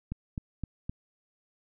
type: click train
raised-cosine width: 5 ms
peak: -21 dBFS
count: 4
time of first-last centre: 0.12-0.895 s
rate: 3.87 Hz
effects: none